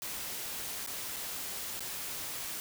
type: noise with dropouts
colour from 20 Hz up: white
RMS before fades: -39 dBFS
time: 0.02-2.6 s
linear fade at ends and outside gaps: 0 ms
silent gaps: 0.863-0.873 / 1.162-1.166 / 1.794-1.805 s
effects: none